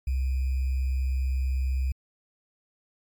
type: tone with sample-and-hold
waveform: sine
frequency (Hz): 65.4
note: C2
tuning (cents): 0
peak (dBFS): -23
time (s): 0.07-1.92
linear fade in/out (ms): 5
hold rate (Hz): 2450
effects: MP3 96 kbps